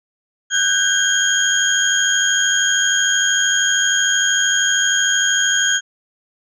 sine tone cluster, 1510 / 1603 / 3216 / 6660 Hz, F#6 / G6 / G7 / G#8, +35 / +38 / +44 / +4 cents, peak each -19 dBFS, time 0.5-5.81 s, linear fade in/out 50 ms, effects tanh soft clip ceiling -5 dBFS

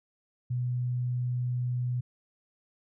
sine tone, 123.8 Hz, B2, 5 cents sharp, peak -27 dBFS, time 0.5-2.01 s, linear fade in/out 10 ms, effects none

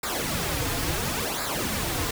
pink noise with flanger, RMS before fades -28 dBFS, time 0.03-2.11 s, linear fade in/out 5 ms, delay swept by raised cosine 0.33 to 5.33 ms, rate 0.72 Hz, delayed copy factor -0.75, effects none

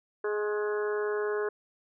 harmonic tone with a mistuned harmonic, 209.5 Hz, G#3, 15 cents sharp, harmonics 2 / 3 / 4 / 5 / 6 / 7 / 8, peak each -28 / -42 / -45 / -40 / -44 / -40 / -42 dBFS, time 0.24-1.49 s, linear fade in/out 5 ms, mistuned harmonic 5, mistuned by +22 cents, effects none

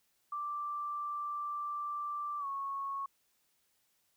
sine tone with pitch glide, 1174.7 to 1102.4 Hz, D6 to C#6, 0 to -10 cents, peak -35 dBFS, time 0.32-3.06 s, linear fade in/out 5 ms, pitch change -110 cents, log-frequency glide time 2.39-2.46 s, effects white hiss -75 dBFS RMS until 4.16 s

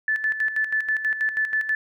sine tone with tremolo, 1746 Hz, A6, 14 cents flat, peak -19 dBFS, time 0.08-1.75 s, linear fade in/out 2 ms, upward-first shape square, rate 6.2 Hz, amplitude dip 65%, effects none

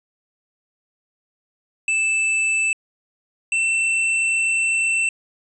square tone pair in turn, 2637 / 2683 Hz, E7 / E7, 0 / +30 cents, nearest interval unison, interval 30 cents, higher second, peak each -18 dBFS, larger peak neither, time 1.88-2.73 / 3.52-5.09 s, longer second, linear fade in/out 2 ms, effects resampled to 22050 Hz

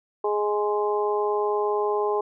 harmonic tone, 208.4 Hz, G#3, 6 cents sharp, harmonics 2 / 3 / 4 / 5, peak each -23 / -33 / -28 / -30 dBFS, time 0.24-2.21 s, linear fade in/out 5 ms, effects none

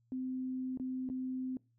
sine tone with dropouts, 257.8 Hz, C4, 26 cents flat, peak -35 dBFS, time 0.12-1.57 s, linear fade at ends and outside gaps 1 ms, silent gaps 0.774-0.798 / 1.09-1.099 s, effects noise-tail reverb RT60 0.3 s tail -23 dB re dry + added 117 Hz sine -70 dBFS peak until 1.78 s

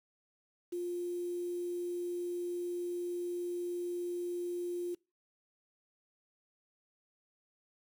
sine tone with quantisation, 351.3 Hz, F4, 10 cents sharp, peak -34 dBFS, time 0.72-4.95 s, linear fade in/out 10 ms, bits 9, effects noise-tail reverb RT60 0.3 s tail -25 dB re dry

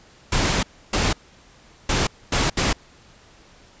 pink noise bursts at uneven times, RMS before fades -20 dBFS, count 5, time 0.32-0.63 / 0.93-1.13 / 1.89-2.07 / 2.32-2.5 / 2.57-2.73 s, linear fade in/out 5 ms, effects pink hiss -51 dBFS RMS until 3.8 s + resampled to 16000 Hz

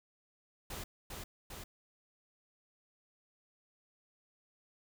pink noise with echo, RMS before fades -43 dBFS, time 0.7-0.84 s, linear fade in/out 5 ms, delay 400 ms, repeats 2, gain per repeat -2 dB, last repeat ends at 1.64 s, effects none

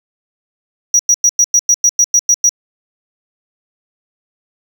triangle tone bursts, 5790 Hz, F#8, 38 cents flat, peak -5 dBFS, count 11, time 0.94-2.492 s, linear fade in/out 2 ms, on 52 ms, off 98 ms, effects none

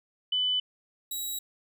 sine / 10% pulse tone pair in turn, 3000 / 3872 Hz, F#7 / B7, +23 / -35 cents, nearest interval major third, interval 442 cents, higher second, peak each -24 / -24 dBFS, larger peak neither, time 0.32-0.6 / 1.11-1.39 s, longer neither, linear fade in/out 5 ms, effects none

